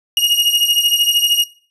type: beating tone pair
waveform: 40% pulse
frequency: 2862 / 2875 Hz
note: F7 / F7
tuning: +42 / +50 cents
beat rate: 13 Hz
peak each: -14 dBFS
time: 0.17-1.44 s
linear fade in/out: 2 ms
effects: noise-tail reverb RT60 0.4 s tail -18 dB re dry + resampled to 32000 Hz